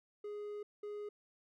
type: tone bursts at uneven times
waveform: triangle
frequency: 415.3 Hz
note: G#4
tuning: in tune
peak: -39 dBFS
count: 2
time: 0.24-0.63 / 0.83-1.09 s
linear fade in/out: 5 ms
effects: none